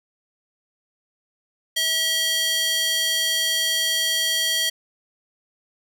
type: tone with high-pass filter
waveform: square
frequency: 645 Hz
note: E5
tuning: 38 cents flat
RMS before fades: -22 dBFS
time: 1.76-4.7 s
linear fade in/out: 10 ms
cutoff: 2900 Hz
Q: 1.7
effects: none